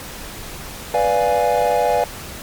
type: chord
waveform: triangle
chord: B diminished seventh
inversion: none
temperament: equal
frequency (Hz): 493.9 / 587.3 / 698.5 / 830.6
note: B4 / D5 / F5 / Ab5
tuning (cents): 0 / 0 / 0 / 0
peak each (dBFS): -18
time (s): 0.94-2.04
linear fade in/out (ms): 2
effects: pink hiss -33 dBFS RMS until 2.42 s + MP3 96 kbps